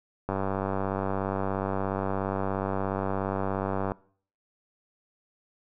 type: click train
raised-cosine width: 1 ms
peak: -15 dBFS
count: 353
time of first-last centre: 0.29-3.919 s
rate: 97 Hz
effects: noise-tail reverb RT60 0.5 s tail -21 dB re dry